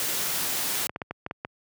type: noise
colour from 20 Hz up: white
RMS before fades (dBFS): -28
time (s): 0-0.87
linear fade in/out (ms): 0
type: clicks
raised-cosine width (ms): 0.5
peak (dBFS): -17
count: 7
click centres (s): 0.895 / 0.961 / 1.018 / 1.11 / 1.264 / 1.311 / 1.449
effects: high-pass 80 Hz 12 dB/octave